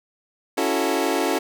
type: chord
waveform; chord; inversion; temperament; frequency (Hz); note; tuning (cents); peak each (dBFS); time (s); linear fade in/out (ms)
25% pulse; F# minor seventh; second; equal; 277.2 / 329.6 / 370 / 440; C#4 / E4 / F#4 / A4; 0 / 0 / 0 / 0; -22; 0.57-1.39; 10
effects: none